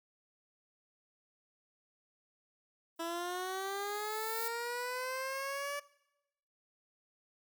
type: noise with exponential growth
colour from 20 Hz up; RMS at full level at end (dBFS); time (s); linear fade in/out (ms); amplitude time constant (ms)
violet; -38; 2.96-4.48; 1; 330
type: linear sweep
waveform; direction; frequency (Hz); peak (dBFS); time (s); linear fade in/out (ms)
15% pulse; up; 329.6 to 578; -30; 2.99-5.8; 10
effects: noise-tail reverb RT60 0.9 s tail -21 dB re dry